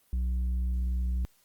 triangle tone with tanh clipping, 61.7 Hz, B1, 1 cent flat, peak -27 dBFS, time 0.13-1.25 s, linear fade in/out 0 ms, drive 9 dB, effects white hiss -66 dBFS RMS until 1.44 s + Opus 32 kbps

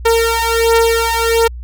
sawtooth beating tone pair, 457.7 / 459.1 Hz, A#4 / A#4, -32 / -26 cents, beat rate 1.4 Hz, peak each -10 dBFS, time 0.05-1.48 s, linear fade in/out 10 ms, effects added 60 Hz sine -25 dBFS peak until 1.63 s

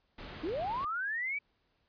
pink low-pass noise, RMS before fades -46 dBFS, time 0.18-0.85 s, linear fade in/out 5 ms, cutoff 4200 Hz, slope 24 dB/octave
sine linear sweep, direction up, 277.2 to 2331 Hz, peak -32 dBFS, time 0.43-1.39 s, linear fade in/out 10 ms
effects pink hiss -75 dBFS RMS until 1.88 s + resampled to 11025 Hz

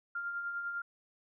sine tone with tremolo, 1396.9 Hz, F6, in tune, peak -33 dBFS, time 0.15-0.82 s, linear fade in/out 5 ms, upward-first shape triangle, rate 10 Hz, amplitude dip 45%, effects none

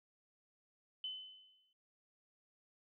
sine tone with exponential decay, 3033 Hz, F#7, 42 cents sharp, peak -38 dBFS, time 1.04-1.73 s, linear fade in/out 2 ms, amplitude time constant 150 ms, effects none

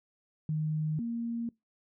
sine tone pair in turn, 154.7 / 233.1 Hz, D#3 / A#3, -10 / 0 cents, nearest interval perfect fifth, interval 710 cents, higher second, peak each -28 / -31 dBFS, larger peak first, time 0.49-0.99 / 0.99-1.49 s, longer neither, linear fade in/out 2 ms, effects noise-tail reverb RT60 0.2 s tail -24 dB re dry

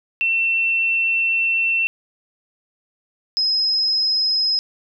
sine tone pair in turn, 2696 / 5107 Hz, E7 / D#8, +38 / +44 cents, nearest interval major seventh, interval 1106 cents, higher second, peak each -16 dBFS, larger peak neither, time 0.21-1.87 / 3.37-4.59 s, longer first, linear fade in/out 0 ms, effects none

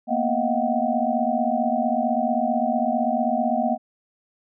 sine tone cluster, 230.7 / 246.3 / 630 / 711 / 760 Hz, A#3 / B3 / D#5 / F5 / F#5, -18 / -5 / +21 / +31 / +46 cents, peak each -26 dBFS, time 0.07-3.78 s, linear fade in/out 50 ms, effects none

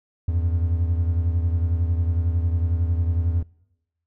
triangle beating tone pair, 83.4 / 94.4 Hz, E2 / F#2, +21 / +35 cents, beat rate 11 Hz, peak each -18 / -25 dBFS, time 0.28-3.43 s, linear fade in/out 5 ms, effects noise-tail reverb RT60 0.9 s tail -24 dB re dry

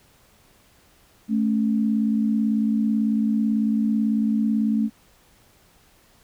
sine tone pair together, 218.1 / 276.2 Hz, A3 / C#4, -15 / -6 cents, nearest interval major third, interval 409 cents, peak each -19 / -26 dBFS, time 1.28-4.9 s, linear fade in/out 50 ms, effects pink hiss -57 dBFS RMS until 6.23 s

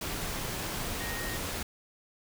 sine tone in noise, 1864.7 Hz, A#6, in tune, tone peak -39 dBFS, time 1-1.37 s, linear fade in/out 5 ms, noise pink, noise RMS -35 dBFS, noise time 0.01-1.63 s, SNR -7 dB, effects none

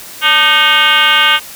sine tone with frequency modulation, 2188 Hz, C#7, 23 cents flat, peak -6 dBFS, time 0.21-1.4 s, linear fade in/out 50 ms, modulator 324 Hz, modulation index 3.4, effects white hiss -31 dBFS RMS until 1.55 s

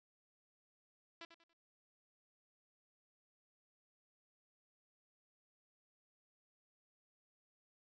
5% pulse tone with echo, 334.5 Hz, E4, 25 cents sharp, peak -37 dBFS, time 1.21-1.25 s, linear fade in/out 2 ms, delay 94 ms, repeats 3, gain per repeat -10 dB, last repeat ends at 1.532 s, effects resampled to 16000 Hz

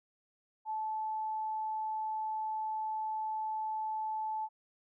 sine tone, 870 Hz, A5, 20 cents flat, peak -33 dBFS, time 0.65-4.49 s, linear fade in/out 50 ms, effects none

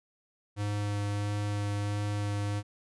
square tone with vibrato, 102.8 Hz, G#2, 17 cents flat, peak -30 dBFS, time 0.56-2.63 s, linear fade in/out 50 ms, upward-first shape sine, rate 1.5 Hz, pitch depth 9 cents each way, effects resampled to 24000 Hz

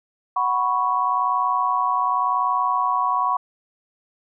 sine chord, F# suspended fourth, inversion none, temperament equal, 740 / 987.8 / 1108.7 Hz, F#5 / B5 / C#6, 0 / 0 / 0 cents, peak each -26 / -22 / -21 dBFS, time 0.36-3.37 s, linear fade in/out 5 ms, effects none

